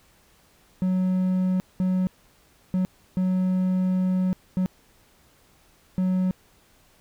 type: tone bursts at uneven times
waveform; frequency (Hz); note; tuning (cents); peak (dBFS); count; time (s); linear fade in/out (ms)
triangle; 185; F#3; 0; -18; 6; 0.82-1.6 / 1.8-2.07 / 2.74-2.85 / 3.17-4.33 / 4.57-4.66 / 5.98-6.31; 0
effects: pink hiss -59 dBFS RMS until 7 s